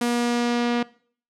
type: tone with low-pass filter sweep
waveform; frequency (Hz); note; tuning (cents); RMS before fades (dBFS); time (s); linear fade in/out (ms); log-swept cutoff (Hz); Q
sawtooth; 239.5; A#3; +47; -23; 0.01-0.83; 5; 11000 to 3500; 1
effects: noise-tail reverb RT60 0.5 s tail -21 dB re dry